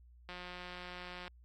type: click train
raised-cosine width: 0.3 ms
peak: -30 dBFS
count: 178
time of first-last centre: 0.29-1.279 s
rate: 179 Hz
effects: added 60 Hz sine -57 dBFS peak until 1.44 s + AAC 64 kbps